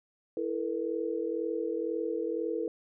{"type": "chord", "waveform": "sine", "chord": "E suspended fourth", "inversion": "none", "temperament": "equal with one note detuned", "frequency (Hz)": [329.6, 440, 482], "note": ["E4", "A4", "B4"], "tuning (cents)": [0, 0, -42], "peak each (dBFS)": -34, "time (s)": [0.37, 2.68], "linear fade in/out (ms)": 2, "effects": []}